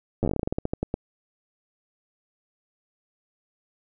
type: slowing click train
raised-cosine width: 2 ms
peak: -12 dBFS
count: 18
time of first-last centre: 0.23-0.941 s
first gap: 9 ms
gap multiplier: 1.17
effects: none